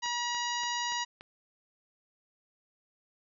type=harmonic tone; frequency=960 Hz; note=B5; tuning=49 cents flat; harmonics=1 / 2 / 3 / 4 / 5 / 6 / 7; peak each=-34 / -37 / -39 / -40 / -41 / -42 / -42 dBFS; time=0.02-1.05 s; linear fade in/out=20 ms
type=click train; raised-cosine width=0.3 ms; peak=-30 dBFS; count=5; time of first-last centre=0.06-1.209 s; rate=3.48 Hz
effects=none